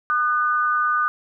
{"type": "tone pair together", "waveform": "sine", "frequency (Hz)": [1216.1, 1493], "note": ["D#6", "F#6"], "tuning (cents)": [-40, 15], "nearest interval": "major third", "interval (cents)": 355, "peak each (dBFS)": [-19, -22], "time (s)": [0.1, 1.08], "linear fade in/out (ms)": 0, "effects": []}